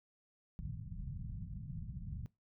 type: low-pass noise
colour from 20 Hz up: white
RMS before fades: -44 dBFS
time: 0.59-2.26 s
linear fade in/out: 0 ms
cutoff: 180 Hz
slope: 48 dB/octave
effects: noise-tail reverb RT60 0.2 s tail -20 dB re dry